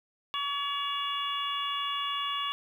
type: harmonic tone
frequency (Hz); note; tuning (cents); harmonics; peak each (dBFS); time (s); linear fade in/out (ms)
567; C#5; +39; 2 / 3 / 4 / 5 / 6; -32 / -44 / -43 / -35 / -36; 0.34-2.52; 0
effects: 10-bit